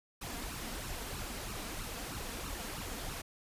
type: noise with flanger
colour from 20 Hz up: pink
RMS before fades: -41 dBFS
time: 0.21-3.22 s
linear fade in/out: 10 ms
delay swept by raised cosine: 0.71 to 4.41 ms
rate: 3.1 Hz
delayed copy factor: +0.65
effects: resampled to 32000 Hz